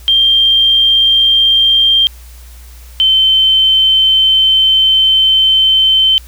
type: tone pair in turn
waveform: sine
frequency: 3179 / 3085 Hz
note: G7 / G7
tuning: +24 / -28 cents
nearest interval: minor second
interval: 52 cents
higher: first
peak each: -6 dBFS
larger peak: neither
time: 0.08-2.07 / 3-6.18 s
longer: second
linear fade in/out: 0 ms
effects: added 60 Hz sine -32 dBFS peak until 6.27 s + white hiss -42 dBFS RMS until 6.27 s